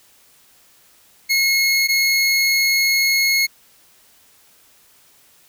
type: tone pair in turn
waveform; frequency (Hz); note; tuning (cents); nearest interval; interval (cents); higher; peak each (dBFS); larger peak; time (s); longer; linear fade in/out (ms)
25% pulse; 2169 / 2169; C#7 / C#7; -38 / -38; unison; 0; neither; -11; neither; 1.29-1.88 / 1.88-3.47; second; 20
effects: white hiss -53 dBFS RMS until 5.48 s